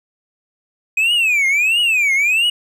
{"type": "tone with vibrato", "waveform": "triangle", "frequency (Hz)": 2489, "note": "D#7", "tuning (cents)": 0, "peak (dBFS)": -11, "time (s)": [0.97, 2.5], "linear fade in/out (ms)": 5, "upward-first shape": "triangle", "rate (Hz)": 1.5, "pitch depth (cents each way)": 290, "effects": []}